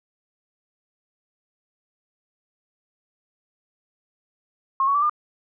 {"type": "tone with pitch steps", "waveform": "sine", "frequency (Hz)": [1076, 1117.2, 1159.9, 1204.3], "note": ["C6", "C#6", "D6", "D6"], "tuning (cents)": [48, 13, -22, 43], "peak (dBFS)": -17, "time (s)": [4.8, 5.096], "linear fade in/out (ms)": 2, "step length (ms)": 74, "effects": []}